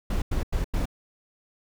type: noise bursts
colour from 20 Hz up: brown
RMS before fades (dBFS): -25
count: 4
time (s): 0.1-0.856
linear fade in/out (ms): 5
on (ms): 120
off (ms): 92
effects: none